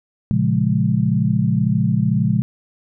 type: chord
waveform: sine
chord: Bb minor seventh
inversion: none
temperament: equal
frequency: 116.54 / 138.59 / 174.61 / 207.7 Hz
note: Bb2 / Db3 / F3 / Ab3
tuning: 0 / 0 / 0 / 0 cents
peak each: -20 dBFS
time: 0.31-2.42 s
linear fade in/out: 0 ms
effects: none